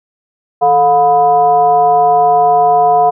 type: tone with frequency modulation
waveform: sine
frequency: 716 Hz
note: F5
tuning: 43 cents sharp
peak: -6 dBFS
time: 0.61-3.11 s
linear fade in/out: 20 ms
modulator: 276 Hz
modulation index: 0.71
effects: none